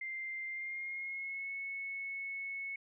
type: tone with pitch glide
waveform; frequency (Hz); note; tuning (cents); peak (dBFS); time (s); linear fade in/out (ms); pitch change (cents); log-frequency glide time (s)
sine; 2093 to 2201; C7 to C#7; 0 to -13; -38; 0.01-2.76; 5; +87; 0.47-1.51
effects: none